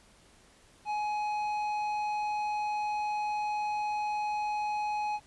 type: tone with low-pass filter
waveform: square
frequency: 840 Hz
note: G#5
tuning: 19 cents sharp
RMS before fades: -32 dBFS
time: 0.85-5.2 s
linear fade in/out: 50 ms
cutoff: 3100 Hz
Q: 0.54
effects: pink hiss -60 dBFS RMS until 5.26 s + resampled to 24000 Hz